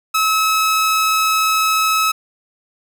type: tone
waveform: sawtooth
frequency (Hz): 1291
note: E6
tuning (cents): -37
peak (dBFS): -10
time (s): 0.14-2.12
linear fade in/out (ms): 10
effects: none